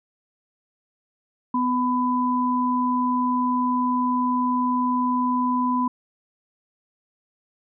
sine tone pair together, 250 / 1000 Hz, B3 / B5, +21 / +21 cents, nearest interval 2 octaves, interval 2400 cents, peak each -22 dBFS, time 1.54-5.88 s, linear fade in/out 5 ms, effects none

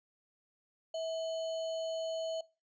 sine tone with sample-and-hold, 650 Hz, E5, 24 cents flat, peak -34 dBFS, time 0.94-2.41 s, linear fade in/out 5 ms, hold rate 3675 Hz, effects noise-tail reverb RT60 0.3 s tail -21 dB re dry + resampled to 16000 Hz

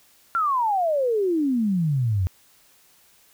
sine exponential sweep, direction down, 1396.9 to 87.31 Hz, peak -19 dBFS, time 0.35-2.27 s, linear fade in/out 0 ms, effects white hiss -57 dBFS RMS until 3.33 s

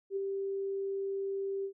sine tone with ADSR envelope, 392 Hz, G4, in tune, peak -29 dBFS, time 0.1-1.73 s, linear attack 64 ms, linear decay 14 ms, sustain -3 dB, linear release 86 ms, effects none

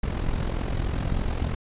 brown noise with amplitude modulation, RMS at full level -23 dBFS, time 0.03-1.55 s, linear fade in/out 5 ms, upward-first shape sine, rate 43.2 Hz, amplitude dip 70%, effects resampled to 8000 Hz

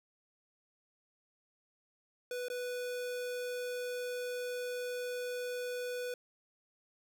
square tone with dropouts, 493.9 Hz, B4, in tune, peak -37 dBFS, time 2.31-6.14 s, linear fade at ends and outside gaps 2 ms, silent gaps 2.484-2.5 s, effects none

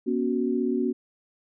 sine chord, B suspended second, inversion none, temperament equal with one note detuned, 241.2 / 277.2 / 370 Hz, B3 / C#4 / F#4, -41 / 0 / 0 cents, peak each -26 / -28 / -27 dBFS, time 0.06-0.93 s, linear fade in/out 20 ms, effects none

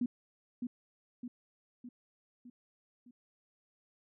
sine tone with echo, 244.4 Hz, B3, 18 cents flat, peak -29 dBFS, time 0.01-0.06 s, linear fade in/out 5 ms, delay 610 ms, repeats 5, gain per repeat -5 dB, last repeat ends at 3.11 s, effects none

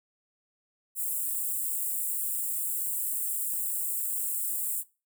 white high-pass noise, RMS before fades -31 dBFS, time 0.95-4.84 s, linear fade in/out 50 ms, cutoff 7500 Hz, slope 96 dB/octave, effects noise-tail reverb RT60 0.3 s tail -20 dB re dry

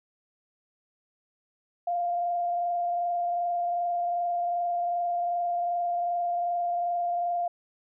sine tone with frequency modulation, 698.5 Hz, F5, in tune, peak -25 dBFS, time 1.87-7.48 s, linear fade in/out 5 ms, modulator 22.6 Hz, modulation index 0.42, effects none

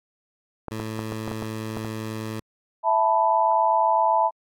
clicks, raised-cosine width 1 ms, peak -17 dBFS, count 9, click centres 0.683 / 0.799 / 0.992 / 1.122 / 1.278 / 1.315 / 1.424 / 1.77 / 1.848 s
15% pulse tone, 110 Hz, A2, in tune, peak -23 dBFS, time 0.71-2.4 s, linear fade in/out 5 ms
sine chord, E suspended fourth, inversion none, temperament equal, 659.3 / 880 / 987.8 Hz, E5 / A5 / B5, 0 / 0 / 0 cents, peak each -23 / -20 / -22 dBFS, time 2.83-4.31 s, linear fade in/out 50 ms
effects AAC 64 kbps

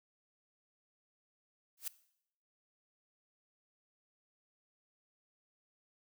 blue noise with exponential growth, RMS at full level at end -34 dBFS, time 1.77-1.88 s, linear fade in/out 5 ms, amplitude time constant 22 ms, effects noise-tail reverb RT60 0.7 s tail -18 dB re dry

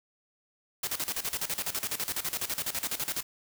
white noise with tremolo, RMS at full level -31 dBFS, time 0.83-3.23 s, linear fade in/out 5 ms, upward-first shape square, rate 12 Hz, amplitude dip 80%, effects none

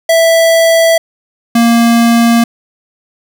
square tone pair in turn, 659.3 / 233.1 Hz, E5 / A#3, 0 / 0 cents, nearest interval octave + tritone, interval 1800 cents, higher first, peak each -6 / -6 dBFS, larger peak neither, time 0.09-0.98 / 1.55-2.44 s, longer neither, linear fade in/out 5 ms, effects none

